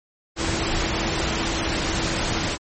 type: tone in noise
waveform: sine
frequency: 329.6 Hz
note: E4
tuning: in tune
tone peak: -31 dBFS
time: 0.36-2.58 s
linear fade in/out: 50 ms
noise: pink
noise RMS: -24 dBFS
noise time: 0.36-2.58 s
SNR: -10 dB
effects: MP3 32 kbps